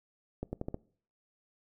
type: accelerating click train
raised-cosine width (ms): 2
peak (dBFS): -22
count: 5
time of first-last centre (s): 0.43-0.744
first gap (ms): 100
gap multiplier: 0.84
effects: noise-tail reverb RT60 0.5 s tail -22 dB re dry